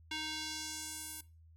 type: tone with band-pass filter sweep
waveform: square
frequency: 311.1 Hz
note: D#4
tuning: in tune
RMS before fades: -42 dBFS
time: 0.11-1.21 s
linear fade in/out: 5 ms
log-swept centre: 3100 to 12000 Hz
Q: 1.4
effects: noise-tail reverb RT60 0.3 s tail -19 dB re dry + added 81 Hz sine -57 dBFS peak until 1.56 s